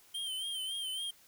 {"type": "tone with vibrato", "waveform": "square", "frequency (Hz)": 3136, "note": "G7", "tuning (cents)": 0, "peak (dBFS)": -36, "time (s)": [0.14, 1.11], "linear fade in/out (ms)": 10, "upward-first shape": "sine", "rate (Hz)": 3.6, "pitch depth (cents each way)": 59, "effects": ["white hiss -62 dBFS RMS until 1.27 s"]}